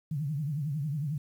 sine tone with vibrato, 147.1 Hz, D3, 3 cents sharp, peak -29 dBFS, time 0.11-1.18 s, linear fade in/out 5 ms, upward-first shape triangle, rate 11 Hz, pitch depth 190 cents each way, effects 10-bit

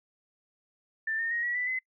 sine tone with pitch steps, 1778 / 1826.9 / 1877.2 / 1928.9 / 1982 / 2036 Hz, A6 / A#6 / A#6 / B6 / B6 / C7, +18 / -35 / +12 / -41 / +6 / -48 cents, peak -28 dBFS, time 1.07-1.79 s, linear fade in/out 5 ms, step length 120 ms, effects noise-tail reverb RT60 0.1 s tail -25 dB re dry

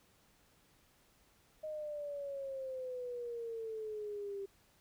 sine exponential sweep, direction down, 623 to 392 Hz, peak -39 dBFS, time 1.63-4.46 s, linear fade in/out 10 ms, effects pink hiss -69 dBFS RMS until 4.8 s

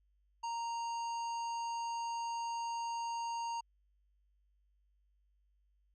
harmonic tone, 930 Hz, A#5, 4 cents flat, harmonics 1 / 3 / 5 / 7 / 9, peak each -36 / -51 / -53 / -53 / -66 dBFS, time 0.43-3.61 s, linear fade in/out 10 ms, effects added 50 Hz sine -70 dBFS peak until 5.94 s

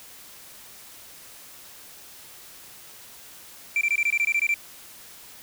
sine tone bursts, 2349 Hz, D7, in tune, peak -17 dBFS, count 11, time 3.76-4.541 s, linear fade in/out 2 ms, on 51 ms, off 22 ms, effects tanh soft clip ceiling -18 dBFS + white hiss -46 dBFS RMS until 5.42 s

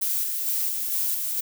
violet noise with tremolo, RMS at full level -25 dBFS, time 0.01-1.41 s, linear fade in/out 10 ms, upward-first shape square, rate 2.2 Hz, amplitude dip 30%, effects none

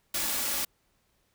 white noise with comb filter, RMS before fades -30 dBFS, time 0.14-0.65 s, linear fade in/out 5 ms, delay 3.5 ms, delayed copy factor +0.55, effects pink hiss -71 dBFS RMS until 1.34 s

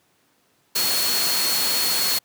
sine tone in noise, 4335 Hz, C#8, 39 cents flat, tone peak -23 dBFS, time 0.75-2.19 s, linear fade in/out 10 ms, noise white, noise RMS -23 dBFS, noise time 0.75-2.19 s, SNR -3 dB, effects pink hiss -63 dBFS RMS until 2.24 s + high-pass 150 Hz 12 dB/octave

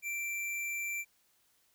square tone, 2349 Hz, D7, in tune, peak -35 dBFS, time 0.02-1.05 s, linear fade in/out 50 ms, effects white hiss -71 dBFS RMS until 1.74 s

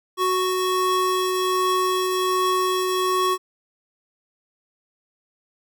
square tone pair together, 370.1 / 1109 Hz, F#4 / C#6, 0 / 0 cents, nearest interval octave + perfect fifth, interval 1900 cents, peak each -23 dBFS, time 0.17-3.38 s, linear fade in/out 50 ms, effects none

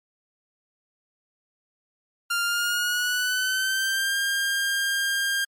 sawtooth tone with pitch glide, 1396.9 to 1604.6 Hz, F6 to G6, 0 to +40 cents, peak -19 dBFS, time 2.3-5.45 s, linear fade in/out 10 ms, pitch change +240 cents, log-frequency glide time 2.44-4.17 s, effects MP3 64 kbps

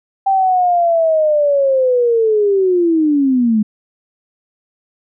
sine linear sweep, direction down, 785 to 207.7 Hz, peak -10 dBFS, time 0.26-3.63 s, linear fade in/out 10 ms, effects none

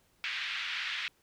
pink band-pass noise, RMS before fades -36 dBFS, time 0.24-1.08 s, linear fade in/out 0 ms, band 1700 to 3600 Hz, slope 24 dB/octave, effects pink hiss -69 dBFS RMS until 1.22 s

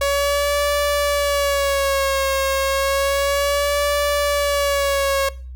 sawtooth tone with vibrato, 560 Hz, C#5, 18 cents sharp, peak -13 dBFS, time 0.01-5.29 s, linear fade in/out 5 ms, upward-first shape sine, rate 0.31 Hz, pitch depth 60 cents each way, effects noise-tail reverb RT60 0.4 s tail -20 dB re dry + added 63 Hz sine -31 dBFS peak until 5.55 s

